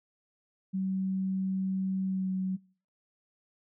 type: tone with pitch glide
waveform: sine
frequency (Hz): 190 to 187.82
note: F#3 to F#3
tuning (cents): +46 to +26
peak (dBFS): -28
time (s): 0.73-2.57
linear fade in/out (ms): 20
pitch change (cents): -20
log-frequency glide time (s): 2.06-2.3
effects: noise-tail reverb RT60 0.5 s tail -26 dB re dry